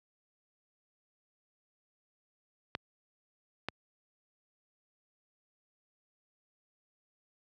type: clicks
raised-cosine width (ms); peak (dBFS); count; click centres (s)
0.3; -17; 2; 2.751 / 3.686
effects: high-pass 80 Hz 12 dB/octave